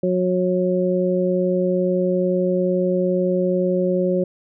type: harmonic tone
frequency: 182.3 Hz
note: F#3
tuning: 25 cents flat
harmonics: 1 / 2 / 3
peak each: -21 / -21 / -21 dBFS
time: 0.03-4.24 s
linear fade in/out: 5 ms
effects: none